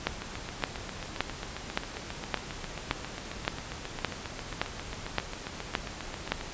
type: two click trains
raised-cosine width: 0.3 ms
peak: -20 / -9 dBFS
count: 47 / 12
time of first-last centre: 0.22-6.411 / 0.07-6.32 s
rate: 7.43 / 1.76 Hz
effects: pink hiss -41 dBFS RMS until 6.53 s + resampled to 16000 Hz